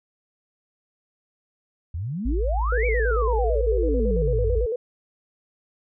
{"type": "exponential two-way sweep", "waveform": "sine", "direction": "up then down", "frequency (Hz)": [74.4, 2349, 74.4], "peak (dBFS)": -26, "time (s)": [1.94, 4.59], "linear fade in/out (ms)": 5, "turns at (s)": 2.86}
{"type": "tone", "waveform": "sine", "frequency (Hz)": 55, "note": "A1", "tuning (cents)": 0, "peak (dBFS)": -21, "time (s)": [2.25, 4.66], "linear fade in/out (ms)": 10}
{"type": "tone with vibrato", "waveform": "sine", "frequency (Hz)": 466.2, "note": "A#4", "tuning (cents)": 0, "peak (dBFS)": -23, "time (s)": [2.72, 4.76], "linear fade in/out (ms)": 5, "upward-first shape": "square", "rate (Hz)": 9, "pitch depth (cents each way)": 94}
{"effects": []}